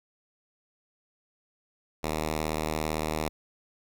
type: tone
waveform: 5% pulse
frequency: 77.78 Hz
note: D#2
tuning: in tune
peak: -17 dBFS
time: 2.03-3.29 s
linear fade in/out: 10 ms
effects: none